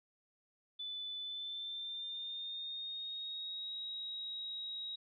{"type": "tone with pitch glide", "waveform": "sine", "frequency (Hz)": [3495, 3811], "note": ["A7", "A#7"], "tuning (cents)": [-12, 38], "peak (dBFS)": -40, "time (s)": [0.79, 4.96], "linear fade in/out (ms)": 10, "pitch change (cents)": 150, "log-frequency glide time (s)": [1.19, 3.74], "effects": []}